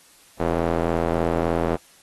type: tone with band-pass filter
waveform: square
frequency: 41.76 Hz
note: E1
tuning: 23 cents sharp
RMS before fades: -23 dBFS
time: 0.39-1.77 s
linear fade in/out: 20 ms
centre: 530 Hz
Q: 1.2
effects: white hiss -53 dBFS RMS until 2.02 s + AAC 32 kbps